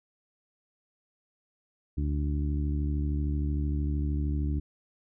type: harmonic tone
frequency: 73.1 Hz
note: D2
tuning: 7 cents flat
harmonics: 1 / 2 / 3 / 4 / 5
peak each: -27 / -34 / -40 / -36 / -47 dBFS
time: 1.97-4.6 s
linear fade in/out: 10 ms
effects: none